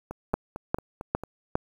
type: two click trains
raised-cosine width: 1 ms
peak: -21 / -9 dBFS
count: 6 / 4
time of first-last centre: 0.11-1.236 / 0.34-1.555 s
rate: 4.44 / 2.47 Hz
effects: 8-bit